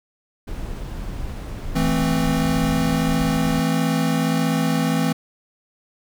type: noise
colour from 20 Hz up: brown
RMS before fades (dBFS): -29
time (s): 0.47-3.61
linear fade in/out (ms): 10
type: chord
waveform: square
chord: A minor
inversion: second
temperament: equal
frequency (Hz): 164.81 / 220 / 261.6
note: E3 / A3 / C4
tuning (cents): 0 / 0 / 0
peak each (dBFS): -22 / -25 / -23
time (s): 1.75-5.13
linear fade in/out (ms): 10
effects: none